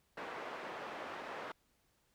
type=band-pass noise; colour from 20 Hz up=pink; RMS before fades=-45 dBFS; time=0.17-1.52 s; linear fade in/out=5 ms; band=450 to 1800 Hz; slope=12 dB/octave; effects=pink hiss -75 dBFS RMS until 2.14 s